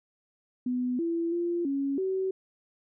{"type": "tone with pitch steps", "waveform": "sine", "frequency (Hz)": [249.3, 335.4, 345, 276.9, 379.5], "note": ["B3", "E4", "F4", "C#4", "F#4"], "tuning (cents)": [16, 30, -21, -2, 44], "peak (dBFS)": -26, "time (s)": [0.66, 2.31], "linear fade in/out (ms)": 5, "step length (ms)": 330, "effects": []}